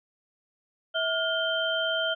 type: tone cluster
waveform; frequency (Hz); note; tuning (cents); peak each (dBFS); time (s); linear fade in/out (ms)
sine; 649 / 1422 / 3126; E5 / F6 / G7; -27 / +31 / -6; -29; 0.94-2.15; 20
effects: none